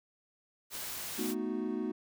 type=noise; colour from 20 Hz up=white; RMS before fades=-40 dBFS; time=0.7-1.35 s; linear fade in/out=50 ms
type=chord; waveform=triangle; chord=B dominant seventh; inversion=third; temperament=equal; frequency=220 / 246.9 / 311.1 / 370 Hz; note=A3 / B3 / D#4 / F#4; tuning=0 / 0 / 0 / 0 cents; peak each=-36 dBFS; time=1.18-1.92 s; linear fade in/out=10 ms
effects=none